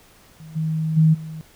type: tone with level steps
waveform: sine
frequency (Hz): 158.3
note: D#3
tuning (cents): +30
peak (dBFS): -37 / -20 / -11 / -30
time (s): 0.4-1.41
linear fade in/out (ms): 0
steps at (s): 0.55 / 0.96 / 1.13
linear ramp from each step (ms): 20
effects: pink hiss -52 dBFS RMS until 1.55 s